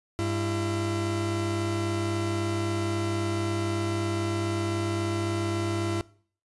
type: tone pair together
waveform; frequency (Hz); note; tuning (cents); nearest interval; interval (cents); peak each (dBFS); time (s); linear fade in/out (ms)
40% pulse; 100.25 / 337.2; G2 / E4; +39 / +39; octave + major sixth; 2100; -28; 0.19-6.01; 0
effects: noise-tail reverb RT60 0.5 s tail -21 dB re dry + resampled to 24000 Hz